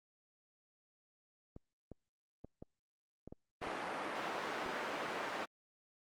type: clicks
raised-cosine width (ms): 2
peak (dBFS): -35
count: 9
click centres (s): 1.564 / 1.917 / 2.446 / 2.625 / 3.276 / 3.325 / 3.618 / 3.672 / 4.662
type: band-pass noise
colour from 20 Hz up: white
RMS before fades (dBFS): -41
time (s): 3.61-5.46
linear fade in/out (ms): 20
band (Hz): 270 to 1400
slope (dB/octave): 12
effects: Opus 32 kbps